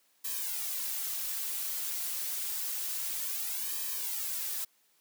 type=noise with flanger; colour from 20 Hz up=blue; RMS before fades=-35 dBFS; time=0.24-4.65 s; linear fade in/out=10 ms; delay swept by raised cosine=1.4 to 6.1 ms; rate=0.28 Hz; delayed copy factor=-1; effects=white hiss -69 dBFS RMS until 5 s + high-pass 200 Hz 12 dB/octave